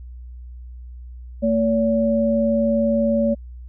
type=tone pair together; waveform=sine; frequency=225.8 / 569 Hz; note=A3 / C#5; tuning=+45 / +45 cents; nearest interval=octave + major third; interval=1600 cents; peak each=-18 / -19 dBFS; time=1.42-3.35 s; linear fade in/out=20 ms; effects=added 61 Hz sine -34 dBFS peak until 3.68 s